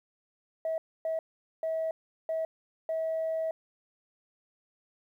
sine tone bursts at uneven times, 645 Hz, E5, 38 cents flat, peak -27 dBFS, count 5, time 0.65-0.78 / 1.05-1.19 / 1.63-1.91 / 2.29-2.45 / 2.89-3.51 s, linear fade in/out 2 ms, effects tanh soft clip ceiling -25 dBFS + 11-bit

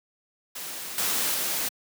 white noise with level steps, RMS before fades -36 / -26 / -28 dBFS, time 0.55-1.69 s, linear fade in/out 10 ms, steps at 0.98 / 1.34 s, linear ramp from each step 2 ms, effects high-pass 150 Hz 12 dB/octave

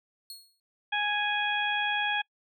sawtooth tone with exponential decay, 4318 Hz, C#8, 46 cents flat, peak -35 dBFS, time 0.3-0.6 s, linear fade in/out 1 ms, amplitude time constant 65 ms
harmonic tone, 830 Hz, G#5, 1 cent flat, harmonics 1 / 2 / 3 / 4, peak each -31 / -30 / -32 / -33 dBFS, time 0.92-2.22 s, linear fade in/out 10 ms
effects noise-tail reverb RT60 0.1 s tail -26 dB re dry

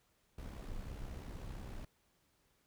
brown noise with amplitude modulation, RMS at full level -43 dBFS, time 0.38-1.85 s, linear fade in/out 5 ms, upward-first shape sine, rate 65.8 Hz, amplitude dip 50%, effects pink hiss -75 dBFS RMS until 2.66 s

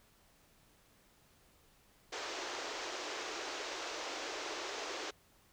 pink band-pass noise, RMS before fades -42 dBFS, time 2.12-5.11 s, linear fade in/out 10 ms, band 320 to 6800 Hz, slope 48 dB/octave, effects pink hiss -67 dBFS RMS until 5.52 s

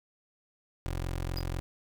20% pulse tone, 44 Hz, F1, 14 cents sharp, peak -27 dBFS, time 0.86-1.6 s, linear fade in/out 0 ms
square tone with exponential decay, 4902 Hz, D#8, 27 cents flat, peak -33 dBFS, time 1.37-1.46 s, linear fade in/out 2 ms, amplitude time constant 18 ms
effects none

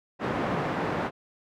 pink band-pass noise, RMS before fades -29 dBFS, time 0.19-1.11 s, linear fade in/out 50 ms, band 170 to 1400 Hz, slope 12 dB/octave, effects none

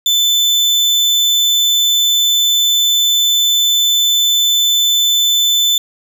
35% pulse tone, 3520 Hz, A7, in tune, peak -8 dBFS, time 0.06-5.78 s, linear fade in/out 2 ms, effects none

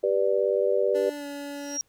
sine chord, G major, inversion none, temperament just, 392 / 490 / 588 Hz, G4 / B4 / D5, 0 / -14 / +2 cents, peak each -25 dBFS, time 0.03-1.1 s, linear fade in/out 10 ms
25% pulse tone with pitch glide, 291.5 to 285.3 Hz, D4 to C#4, -13 to +50 cents, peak -30 dBFS, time 0.94-1.78 s, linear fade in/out 20 ms, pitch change -37 cents, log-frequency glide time 1.16-1.26 s
sine tone with exponential growth, 5640 Hz, F8, 16 cents sharp, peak -23 dBFS, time 1.54-1.81 s, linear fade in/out 0 ms, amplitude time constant 58 ms
effects pink hiss -68 dBFS RMS until 1.88 s

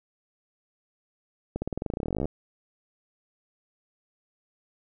accelerating click train, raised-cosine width 2 ms, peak -16 dBFS, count 24, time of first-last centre 1.56-2.256 s, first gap 60 ms, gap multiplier 0.93, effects none

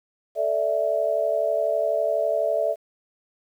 sine chord, A suspended fourth, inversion none, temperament equal, 440 / 587.3 / 659.3 Hz, A4 / D5 / E5, 0 / 0 / 0 cents, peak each -29 / -24 / -23 dBFS, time 0.35-2.76 s, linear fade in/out 50 ms, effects 9-bit

